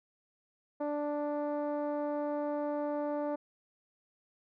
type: tone with low-pass filter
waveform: 10% pulse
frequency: 293.7 Hz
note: D4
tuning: in tune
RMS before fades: -34 dBFS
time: 0.8-3.36 s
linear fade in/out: 10 ms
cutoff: 630 Hz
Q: 1.5
effects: none